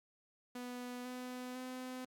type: tone with pitch steps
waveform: sawtooth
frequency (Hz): 246.9 / 250.9 / 255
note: B3 / B3 / C4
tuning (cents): 0 / +28 / -44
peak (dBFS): -39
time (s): 0.55-2.05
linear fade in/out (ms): 5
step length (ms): 500
effects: Opus 48 kbps